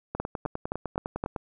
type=two click trains; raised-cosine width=1 ms; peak=-15 / -17 dBFS; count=5 / 13; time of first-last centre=0.2-1.239 / 0.15-1.362 s; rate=3.85 / 9.9 Hz; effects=none